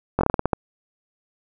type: slowing click train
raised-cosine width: 1 ms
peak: -5 dBFS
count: 9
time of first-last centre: 0.19-0.532 s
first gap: 20 ms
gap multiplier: 1.21
effects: none